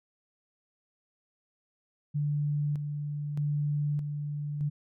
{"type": "tone with tremolo", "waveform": "sine", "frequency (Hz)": 146.83, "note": "D3", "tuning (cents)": 0, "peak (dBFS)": -26, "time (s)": [2.14, 4.7], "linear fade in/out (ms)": 20, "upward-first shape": "square", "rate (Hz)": 0.81, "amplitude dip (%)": 45, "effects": []}